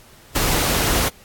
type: noise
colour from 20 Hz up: pink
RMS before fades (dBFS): -19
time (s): 0.35-1.09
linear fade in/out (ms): 10
effects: pink hiss -48 dBFS RMS until 1.24 s + AAC 64 kbps